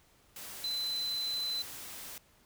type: tone in noise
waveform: sine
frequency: 4034 Hz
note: B7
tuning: 36 cents sharp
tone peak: -32 dBFS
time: 0.64-1.62 s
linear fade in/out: 2 ms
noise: white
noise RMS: -45 dBFS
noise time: 0.36-2.18 s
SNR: +10 dB
effects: pink hiss -65 dBFS RMS until 2.45 s